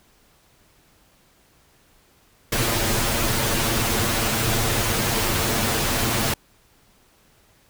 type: noise with comb filter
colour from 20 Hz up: pink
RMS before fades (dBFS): -22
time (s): 2.52-6.34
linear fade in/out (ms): 5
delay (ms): 8.8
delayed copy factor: +0.85
effects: pink hiss -58 dBFS RMS until 7.69 s